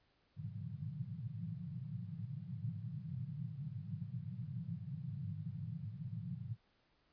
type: band-pass noise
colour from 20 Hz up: pink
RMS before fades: -44 dBFS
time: 0.36-6.57 s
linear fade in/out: 50 ms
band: 100 to 180 Hz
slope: 96 dB/octave
effects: pink hiss -75 dBFS RMS until 7.12 s + resampled to 11025 Hz